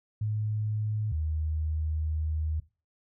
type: tone pair in turn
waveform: sine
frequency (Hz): 107 / 77.97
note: A2 / D#2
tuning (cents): -48 / +4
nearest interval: perfect fourth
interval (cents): 548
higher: first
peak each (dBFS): -27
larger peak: neither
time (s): 0.21-1.12 / 1.12-2.6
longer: second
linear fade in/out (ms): 5
effects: noise-tail reverb RT60 0.3 s tail -18 dB re dry